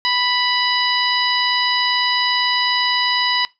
harmonic tone, 987.8 Hz, B5, in tune, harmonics 1 / 2 / 3 / 4 / 5, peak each -22 / -22 / -22 / -22 / -22 dBFS, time 0.05-3.45 s, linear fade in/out 0 ms, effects noise-tail reverb RT60 0.2 s tail -20 dB re dry

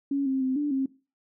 sine tone with pitch steps, 278.8 / 265.9 / 260.5 / 292.8 / 267.6 Hz, C#4 / C4 / C4 / D4 / C4, +10 / +28 / -7 / -5 / +39 cents, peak -23 dBFS, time 0.11-0.86 s, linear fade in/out 5 ms, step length 150 ms, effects noise-tail reverb RT60 0.3 s tail -18 dB re dry

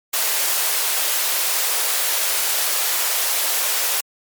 white high-pass noise, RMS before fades -20 dBFS, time 0.13-4.01 s, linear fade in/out 10 ms, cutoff 450 Hz, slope 24 dB/octave, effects MP3 96 kbps

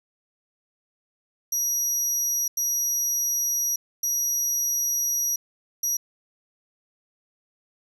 35% pulse tone bursts at uneven times, 5780 Hz, F#8, 41 cents flat, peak -20 dBFS, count 4, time 1.52-2.48 / 2.57-3.76 / 4.03-5.36 / 5.83-5.97 s, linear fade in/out 5 ms, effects none

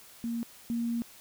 sine tone pair in turn, 233.1 / 234 Hz, A#3 / A#3, 0 / +7 cents, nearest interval unison, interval 7 cents, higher second, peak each -30 / -28 dBFS, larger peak second, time 0.24-0.43 / 0.7-1.02 s, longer second, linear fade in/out 0 ms, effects white hiss -53 dBFS RMS until 1.2 s

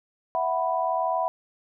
sine chord, E suspended second, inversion none, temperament equal, 659.3 / 740 / 987.8 Hz, E5 / F#5 / B5, 0 / 0 / 0 cents, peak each -27 dBFS, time 0.35-1.28 s, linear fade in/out 0 ms, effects none

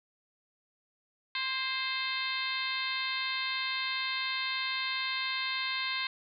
harmonic tone with a mistuned harmonic, 523 Hz, C5, 1 cent flat, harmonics 2 / 3 / 4 / 5 / 6 / 7 / 8 / 9, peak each -39 / -40 / -36 / -39 / -42 / -38 / -38 / -49 dBFS, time 1.35-6.07 s, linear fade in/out 2 ms, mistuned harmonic 3, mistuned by +32 cents, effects none

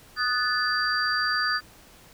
sine tone cluster, 1240 / 1485 / 1740 / 4707 Hz, D#6 / F#6 / A6 / D8, -6 / +6 / -20 / +3 cents, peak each -28 dBFS, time 0.16-1.61 s, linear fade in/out 50 ms, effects pink hiss -52 dBFS RMS until 2.13 s

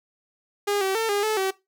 sawtooth tone with pitch steps, 407.6 / 383.8 / 449.3 / 407 / 433.7 / 382.8 Hz, G#4 / G4 / A4 / G#4 / A4 / G4, -32 / -37 / +36 / -35 / -25 / -41 cents, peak -18 dBFS, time 0.67-1.51 s, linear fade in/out 10 ms, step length 140 ms, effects noise-tail reverb RT60 0.2 s tail -19 dB re dry

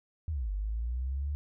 sine linear two-way sweep, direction down then up, 84.7 to 47.75 to 73.9 Hz, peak -30 dBFS, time 0.28-1.35 s, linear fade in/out 0 ms, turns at 0.51 s, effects none

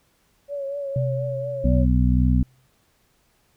sine tone with vibrato, 560 Hz, C#5, 18 cents sharp, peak -26 dBFS, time 0.48-1.86 s, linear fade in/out 50 ms, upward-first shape triangle, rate 4.2 Hz, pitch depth 50 cents each way
sine tone with exponential decay, 128.6 Hz, C3, 30 cents flat, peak -19 dBFS, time 0.96-2.67 s, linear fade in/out 2 ms, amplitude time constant 370 ms
harmonic tone, 62.2 Hz, B1, 13 cents sharp, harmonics 1 / 2 / 3 / 4, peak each -18 / -21 / -24 / -23 dBFS, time 1.64-2.43 s, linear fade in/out 5 ms
effects pink hiss -64 dBFS RMS until 3.56 s

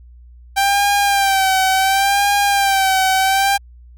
sawtooth tone with vibrato, 784 Hz, G5, in tune, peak -9 dBFS, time 0.56-3.58 s, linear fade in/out 20 ms, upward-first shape sine, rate 0.7 Hz, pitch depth 56 cents each way, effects added 60 Hz sine -39 dBFS peak until 3.97 s

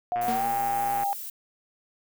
sine tone with pitch glide, 715 to 802.6 Hz, F5 to G5, +41 to +41 cents, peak -24 dBFS, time 0.12-1.13 s, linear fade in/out 0 ms, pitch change +200 cents, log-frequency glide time 0.24-0.46 s
click train, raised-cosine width 0.5 ms, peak -22 dBFS, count 105, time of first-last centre 0.16-1.034 s, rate 119 Hz
violet noise, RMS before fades -37 dBFS, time 0.21-1.3 s, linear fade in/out 5 ms
sawtooth tone with exponential decay, 232.1 Hz, A#3, 7 cents flat, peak -24 dBFS, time 0.28-0.84 s, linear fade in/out 2 ms, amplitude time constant 120 ms
effects none

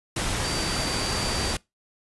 sine tone in noise, 4654 Hz, D8, 17 cents flat, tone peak -31 dBFS, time 0.44-1.53 s, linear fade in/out 5 ms, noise pink, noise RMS -27 dBFS, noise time 0.16-1.57 s, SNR -7 dB, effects noise-tail reverb RT60 0.2 s tail -23 dB re dry + resampled to 24000 Hz

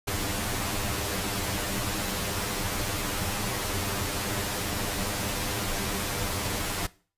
pink noise with comb filter, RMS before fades -30 dBFS, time 0.07-6.87 s, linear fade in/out 10 ms, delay 10 ms, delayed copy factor +1, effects noise-tail reverb RT60 0.4 s tail -20 dB re dry + resampled to 32000 Hz

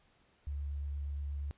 sine tone with vibrato, 71.4 Hz, D2, 48 cents flat, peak -35 dBFS, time 0.47-1.51 s, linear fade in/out 0 ms, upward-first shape sine, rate 8.5 Hz, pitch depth 11 cents each way, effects pink hiss -69 dBFS RMS until 1.57 s + resampled to 8000 Hz

